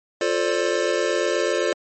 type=chord; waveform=square; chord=D minor seventh; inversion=first; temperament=just; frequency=352.4 / 440.5 / 528.6 / 587.3 Hz; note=F4 / A4 / C5 / D5; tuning=+16 / +2 / +18 / 0 cents; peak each=-26 dBFS; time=0.21-1.73 s; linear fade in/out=2 ms; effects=MP3 32 kbps